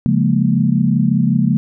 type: chord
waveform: sine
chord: Bb minor seventh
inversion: first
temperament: equal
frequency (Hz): 138.59 / 174.61 / 207.7 / 233.1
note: Db3 / F3 / Ab3 / Bb3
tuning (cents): 0 / 0 / 0 / 0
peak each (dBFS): -17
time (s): 0.06-1.57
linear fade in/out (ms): 0
effects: none